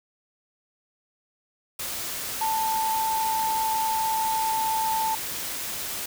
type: tone in noise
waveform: sine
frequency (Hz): 886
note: A5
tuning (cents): +12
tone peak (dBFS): -23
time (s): 2.41-5.15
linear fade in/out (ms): 5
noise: white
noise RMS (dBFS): -32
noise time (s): 1.79-6.06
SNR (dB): +6
effects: none